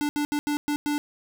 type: tone bursts at uneven times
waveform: square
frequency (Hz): 293.7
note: D4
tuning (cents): 0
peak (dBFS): -24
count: 6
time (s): 0.01-0.09 / 0.16-0.25 / 0.32-0.39 / 0.47-0.57 / 0.68-0.76 / 0.86-0.98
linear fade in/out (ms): 0
effects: none